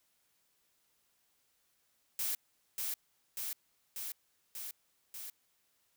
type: noise with echo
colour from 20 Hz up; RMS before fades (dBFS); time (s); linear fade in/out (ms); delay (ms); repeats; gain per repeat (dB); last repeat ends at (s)
blue; -35; 2.19-2.35; 2; 590; 5; -2; 5.3
effects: white hiss -75 dBFS RMS until 5.96 s